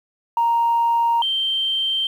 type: tone pair in turn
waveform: sine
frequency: 932.3 / 3136 Hz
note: A#5 / G7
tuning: 0 / 0 cents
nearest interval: octave + major sixth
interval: 2100 cents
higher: second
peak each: -14 / -18 dBFS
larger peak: first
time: 0.37-1.22 / 1.22-2.07 s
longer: neither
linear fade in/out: 2 ms
effects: tanh soft clip ceiling -11 dBFS + 8-bit